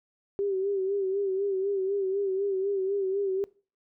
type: tone with vibrato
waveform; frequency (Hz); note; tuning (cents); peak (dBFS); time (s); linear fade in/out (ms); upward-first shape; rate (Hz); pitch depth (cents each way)
sine; 390.2; G4; -8; -25; 0.39-3.44; 0; sine; 4; 64
effects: noise-tail reverb RT60 0.4 s tail -23 dB re dry